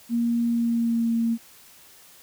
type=tone with pitch glide; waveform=sine; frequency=234.8 to 230.1 Hz; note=A#3 to A#3; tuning=+13 to -22 cents; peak=-20 dBFS; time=0.09-1.38 s; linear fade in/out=50 ms; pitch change=-35 cents; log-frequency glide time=0.45-1.14 s; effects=white hiss -51 dBFS RMS until 2.22 s